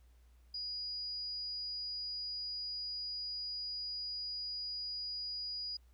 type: tone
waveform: sine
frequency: 4900 Hz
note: D#8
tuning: 27 cents flat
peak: -38 dBFS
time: 0.54-5.77 s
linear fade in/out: 5 ms
effects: added 60 Hz sine -60 dBFS peak until 5.93 s + pink hiss -75 dBFS RMS until 5.93 s